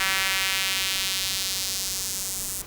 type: tone with high-pass filter sweep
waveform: sawtooth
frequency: 191.3 Hz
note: G3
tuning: 42 cents flat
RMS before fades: -27 dBFS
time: 0-2.62 s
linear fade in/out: 5 ms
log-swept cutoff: 1800 to 8300 Hz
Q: 1.3
effects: pink hiss -42 dBFS RMS until 2.66 s